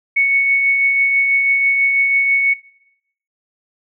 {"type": "tone with tremolo", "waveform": "sine", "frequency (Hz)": 2217, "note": "C#7", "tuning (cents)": 0, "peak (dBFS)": -10, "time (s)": [0.16, 2.54], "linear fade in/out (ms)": 10, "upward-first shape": "triangle", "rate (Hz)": 6.1, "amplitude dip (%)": 35, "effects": ["noise-tail reverb RT60 0.8 s tail -21 dB re dry"]}